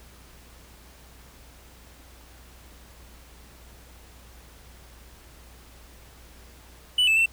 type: tone with pitch steps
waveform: triangle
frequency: 2973 / 2629 / 2686 Hz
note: F#7 / E7 / E7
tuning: +8 / -5 / +32 cents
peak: -16 dBFS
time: 6.98-7.259 s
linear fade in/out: 5 ms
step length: 93 ms
effects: added 60 Hz sine -50 dBFS peak until 7.32 s + pink hiss -52 dBFS RMS until 7.32 s